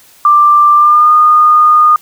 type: tone with pitch glide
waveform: sine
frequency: 1182 to 1224.4 Hz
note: D6 to D#6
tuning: +11 to -28 cents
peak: -3 dBFS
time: 0.25-1.96 s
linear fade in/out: 2 ms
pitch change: +61 cents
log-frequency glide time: 0.75-1.12 s
effects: white hiss -43 dBFS RMS until 2.01 s